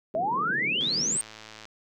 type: band-pass noise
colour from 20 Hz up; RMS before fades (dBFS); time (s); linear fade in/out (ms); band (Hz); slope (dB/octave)
pink; -38; 0.14-1.17; 0; 140 to 490; 48
type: exponential sweep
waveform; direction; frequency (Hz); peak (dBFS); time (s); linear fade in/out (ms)
sine; up; 616 to 8870; -24; 0.15-1.21; 0
type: click train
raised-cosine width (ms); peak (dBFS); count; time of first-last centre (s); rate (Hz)
0.2; -26; 93; 0.81-1.654; 109
effects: none